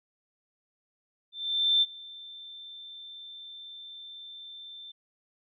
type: tone with ADSR envelope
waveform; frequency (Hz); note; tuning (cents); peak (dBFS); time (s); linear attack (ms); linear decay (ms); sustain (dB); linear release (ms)
sine; 3558; A7; +19; -19; 1.32-4.92; 500; 34; -23; 11
effects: none